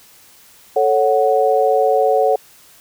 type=chord; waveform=sine; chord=F# minor; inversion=first; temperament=equal; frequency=440 / 554.4 / 740 Hz; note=A4 / C#5 / F#5; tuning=0 / 0 / 0 cents; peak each=-16 dBFS; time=0.76-2.36 s; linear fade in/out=5 ms; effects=white hiss -47 dBFS RMS until 2.8 s